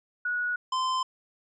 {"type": "tone pair in turn", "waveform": ["sine", "square"], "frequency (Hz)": [1461, 1033.1], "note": ["F#6", "C6"], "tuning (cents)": [-22, -22], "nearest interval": "tritone", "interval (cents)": 600, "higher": "first", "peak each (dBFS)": -26, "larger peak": "neither", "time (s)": [[0.25, 0.56], [0.72, 1.03]], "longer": "neither", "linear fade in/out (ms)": 5, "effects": ["resampled to 16000 Hz"]}